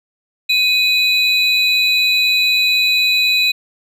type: tone pair together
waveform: triangle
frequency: 2509 / 3958 Hz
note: D#7 / B7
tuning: +14 / +3 cents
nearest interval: minor sixth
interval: 789 cents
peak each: -13 dBFS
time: 0.49-3.52 s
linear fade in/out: 10 ms
effects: none